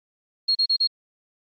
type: tone bursts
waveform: sine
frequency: 4272 Hz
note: C8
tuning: 35 cents sharp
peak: -17 dBFS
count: 4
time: 0.48-0.873 s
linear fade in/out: 10 ms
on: 72 ms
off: 35 ms
effects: Opus 32 kbps